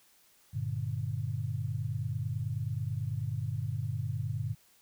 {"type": "chord", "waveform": "sine", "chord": "G minor", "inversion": "none", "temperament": "just", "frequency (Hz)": [98, 117.6, 147], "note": ["G2", "Bb2", "D3"], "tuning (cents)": [0, 16, 2], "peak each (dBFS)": [-36, -34, -37], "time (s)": [0.53, 4.55], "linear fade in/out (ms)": 20, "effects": ["white hiss -64 dBFS RMS until 4.81 s"]}